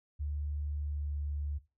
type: tone with pitch glide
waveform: sine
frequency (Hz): 73.42 to 72.83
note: D2 to D2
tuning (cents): 0 to -14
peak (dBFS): -33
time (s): 0.19-1.59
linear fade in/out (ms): 20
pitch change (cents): -14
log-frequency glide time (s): 0.85-1.15
effects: noise-tail reverb RT60 0.3 s tail -17 dB re dry